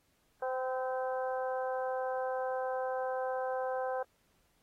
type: harmonic tone with a mistuned harmonic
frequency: 258.3 Hz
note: C4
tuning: 22 cents flat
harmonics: 2 / 3 / 4 / 5 / 6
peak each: -34 / -37 / -43 / -48 / -45 dBFS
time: 0.42-4.03 s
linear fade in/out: 5 ms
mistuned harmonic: 4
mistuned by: -19 cents
effects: pink hiss -73 dBFS RMS until 4.62 s + AAC 48 kbps